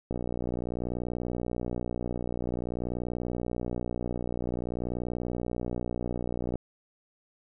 click train, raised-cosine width 2 ms, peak -19 dBFS, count 391, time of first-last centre 0.11-6.556 s, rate 60.5 Hz, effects none

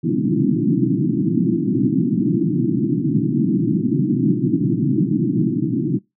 white band-pass noise, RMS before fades -18 dBFS, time 0.03-5.99 s, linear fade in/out 20 ms, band 120 to 340 Hz, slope 96 dB/octave, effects noise-tail reverb RT60 0.2 s tail -25 dB re dry

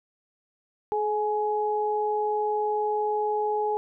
sine tone pair together, 425.6 / 839 Hz, G#4 / G#5, +42 / +17 cents, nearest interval octave, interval 1175 cents, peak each -26 dBFS, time 0.92-3.77 s, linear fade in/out 0 ms, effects none

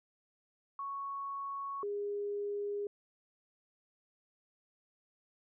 sine tone pair in turn, 1108.7 / 408.5 Hz, C#6 / G#4, 0 / -29 cents, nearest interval octave + perfect fourth, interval 1729 cents, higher first, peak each -37 / -34 dBFS, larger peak second, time 0.79-1.83 / 1.83-2.87 s, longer neither, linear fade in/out 2 ms, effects none

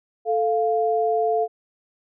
sine tone pair together, 440 / 698.5 Hz, A4 / F5, 0 / 0 cents, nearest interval minor sixth, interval 800 cents, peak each -21 dBFS, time 0.25-1.48 s, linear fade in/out 50 ms, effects none

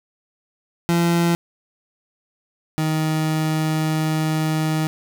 30% pulse tone pair in turn, 170.5 / 156.73 Hz, F3 / D#3, -41 / +13 cents, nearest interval minor second, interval 146 cents, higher first, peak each -13 / -16 dBFS, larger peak first, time 0.89-1.35 / 2.78-4.87 s, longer second, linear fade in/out 0 ms, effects none

